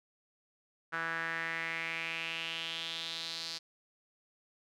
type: tone with band-pass filter sweep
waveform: sawtooth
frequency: 164.7 Hz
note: E3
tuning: 1 cent flat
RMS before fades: -38 dBFS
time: 0.92-3.59 s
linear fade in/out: 20 ms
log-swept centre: 1500 to 4600 Hz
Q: 4.3
effects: none